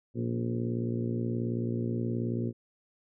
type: harmonic tone with a mistuned harmonic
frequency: 58.7 Hz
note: A#1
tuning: 13 cents sharp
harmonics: 2 / 3 / 4 / 5 / 6 / 7 / 8 / 9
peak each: -32 / -41 / -33 / -42 / -37 / -41 / -46 / -48 dBFS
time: 0.14-2.53 s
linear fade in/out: 50 ms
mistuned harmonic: 5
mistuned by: -38 cents
effects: none